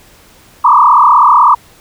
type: tone with frequency modulation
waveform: sine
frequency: 1075 Hz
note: C6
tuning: 47 cents sharp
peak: -3 dBFS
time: 0.64-1.55 s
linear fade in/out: 10 ms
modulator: 36 Hz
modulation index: 4.1
effects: pink hiss -43 dBFS RMS until 1.8 s